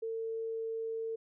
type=tone; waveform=sine; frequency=450.3 Hz; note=A4; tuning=40 cents sharp; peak=-34 dBFS; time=0.02-1.16 s; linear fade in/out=10 ms; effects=none